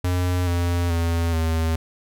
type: tone with pitch steps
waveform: square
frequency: 90 / 86.93 / 83.97 / 81.11 Hz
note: F#2 / F2 / E2 / E2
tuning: -47 / -7 / +33 / -27 cents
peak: -20 dBFS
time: 0.04-1.76 s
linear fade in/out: 5 ms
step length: 430 ms
effects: none